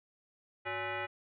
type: tone with frequency modulation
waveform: sine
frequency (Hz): 570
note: C#5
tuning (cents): +48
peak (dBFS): -34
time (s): 0.65-1.07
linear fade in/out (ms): 20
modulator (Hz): 469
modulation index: 4.2
effects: none